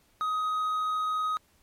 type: tone with hard clipping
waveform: sine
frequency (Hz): 1257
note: D#6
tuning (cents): +17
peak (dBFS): -27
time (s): 0.21-1.37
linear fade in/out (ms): 0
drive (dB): 3
effects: pink hiss -65 dBFS RMS until 1.62 s + MP3 64 kbps